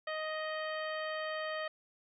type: harmonic tone with a mistuned harmonic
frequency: 624 Hz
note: D#5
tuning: 5 cents sharp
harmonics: 1 / 2 / 3 / 4 / 5 / 6 / 7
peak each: -38 / -42 / -41 / -51 / -47 / -57 / -54 dBFS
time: 0.07-1.68 s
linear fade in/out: 5 ms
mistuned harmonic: 7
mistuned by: +24 cents
effects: none